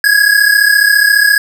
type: tone pair together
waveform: square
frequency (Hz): 1645.4 / 1680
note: G#6 / G#6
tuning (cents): -17 / +19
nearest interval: unison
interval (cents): 36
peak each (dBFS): -10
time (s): 0.04-1.38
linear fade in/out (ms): 2
effects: none